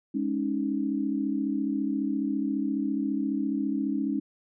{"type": "chord", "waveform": "sine", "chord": "Ab suspended fourth", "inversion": "none", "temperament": "just", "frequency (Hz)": [207.7, 276.9, 311.5], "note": ["Ab3", "Db4", "Eb4"], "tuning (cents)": [0, -2, 2], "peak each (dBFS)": [-31, -28, -31], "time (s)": [0.14, 4.2], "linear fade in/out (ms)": 10, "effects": []}